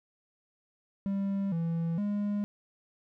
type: tone with pitch steps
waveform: triangle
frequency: 197.1 / 166.4 / 205.3 Hz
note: G3 / E3 / G#3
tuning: +10 / +17 / -20 cents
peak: -26 dBFS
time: 1.06-2.44 s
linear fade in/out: 0 ms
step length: 460 ms
effects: none